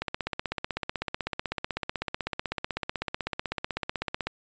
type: click train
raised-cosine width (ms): 0.3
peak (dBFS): -13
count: 69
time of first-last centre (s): 0.02-4.27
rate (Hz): 16
effects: resampled to 16000 Hz